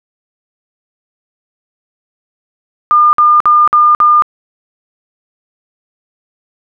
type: tone bursts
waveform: sine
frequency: 1207 Hz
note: D6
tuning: 47 cents sharp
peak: -4 dBFS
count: 5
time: 2.91-4.222 s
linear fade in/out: 0 ms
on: 220 ms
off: 53 ms
effects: none